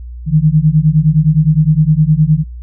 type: beating tone pair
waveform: sine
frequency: 150 / 159.7 Hz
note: D3 / D#3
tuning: +37 / +45 cents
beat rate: 9.7 Hz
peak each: -10 dBFS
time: 0.26-2.44 s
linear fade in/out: 50 ms
effects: noise-tail reverb RT60 0.2 s tail -26 dB re dry + added 60 Hz sine -25 dBFS peak until 2.62 s